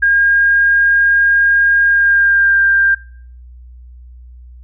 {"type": "tone with pitch glide", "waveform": "sine", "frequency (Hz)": [1619, 1590.3], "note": ["G#6", "G6"], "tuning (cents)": [-45, 24], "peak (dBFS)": -8, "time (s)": [0.02, 2.95], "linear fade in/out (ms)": 10, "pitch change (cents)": -31, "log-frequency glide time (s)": [1.85, 2.6], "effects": ["noise-tail reverb RT60 0.5 s tail -22 dB re dry", "added 61 Hz sine -34 dBFS peak until 4.63 s"]}